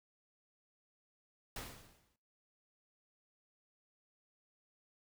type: noise with exponential decay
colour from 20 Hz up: pink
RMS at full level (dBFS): -42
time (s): 1.56-2.16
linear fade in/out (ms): 2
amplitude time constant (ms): 130
effects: noise-tail reverb RT60 0.5 s tail -19 dB re dry